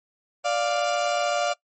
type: tone pair together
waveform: 35% pulse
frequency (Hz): 587.3 / 700.8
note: D5 / F5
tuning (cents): 0 / +6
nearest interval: minor third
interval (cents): 306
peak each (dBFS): -23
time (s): 0.44-1.54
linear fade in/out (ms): 20
effects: noise-tail reverb RT60 0.1 s tail -20 dB re dry + MP3 32 kbps